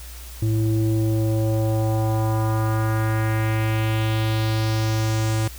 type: tone with low-pass filter sweep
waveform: square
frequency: 110 Hz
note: A2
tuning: in tune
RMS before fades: -21 dBFS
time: 0.42-5.48 s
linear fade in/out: 5 ms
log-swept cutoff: 260 to 8600 Hz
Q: 2.1
effects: added 60 Hz sine -36 dBFS peak until 5.58 s + white hiss -42 dBFS RMS until 5.58 s